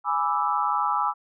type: chord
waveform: sine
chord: E dominant seventh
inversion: first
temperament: equal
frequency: 830.6 / 987.8 / 1174.7 / 1318.5 Hz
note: G#5 / B5 / D6 / E6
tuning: 0 / 0 / 0 / 0 cents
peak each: -27 dBFS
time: 0.04-1.14 s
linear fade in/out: 50 ms
effects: none